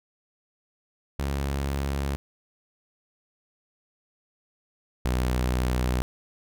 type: tone pair in turn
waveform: sawtooth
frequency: 69.3 / 62.4 Hz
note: C#2 / B1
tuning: 0 / +19 cents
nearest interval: major second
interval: 181 cents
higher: first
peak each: -22 / -19 dBFS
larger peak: second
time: 1.19-2.16 / 5.05-6.02 s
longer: neither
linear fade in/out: 0 ms
effects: none